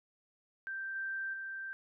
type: tone with level steps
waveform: sine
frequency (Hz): 1568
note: G6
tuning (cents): 0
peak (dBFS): -37 / -35 / -39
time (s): 0.67-1.73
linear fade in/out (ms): 0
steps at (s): 0.95 / 1.33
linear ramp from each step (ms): 10
effects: none